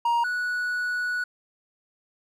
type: tone pair in turn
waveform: triangle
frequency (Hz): 941 / 1471.2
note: A#5 / F#6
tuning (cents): +16 / -10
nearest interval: minor sixth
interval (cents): 774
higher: second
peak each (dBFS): -18 / -23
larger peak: first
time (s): 0.05-0.24 / 0.24-1.24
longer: second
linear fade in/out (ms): 5
effects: none